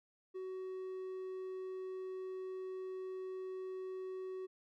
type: tone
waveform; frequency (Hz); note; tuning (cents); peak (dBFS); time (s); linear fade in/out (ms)
triangle; 374.7; F#4; +22; -39; 0.34-4.47; 20
effects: none